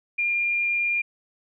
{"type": "tone", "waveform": "sine", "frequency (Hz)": 2403, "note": "D7", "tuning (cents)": 39, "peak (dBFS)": -21, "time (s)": [0.18, 1.02], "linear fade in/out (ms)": 10, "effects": []}